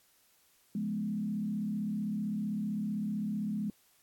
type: tone with frequency modulation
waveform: sine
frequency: 209.1 Hz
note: G#3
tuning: 12 cents sharp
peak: -31 dBFS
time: 0.75-3.7 s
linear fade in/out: 2 ms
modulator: 35.6 Hz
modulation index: 0.84
effects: white hiss -67 dBFS RMS until 4.02 s + AAC 64 kbps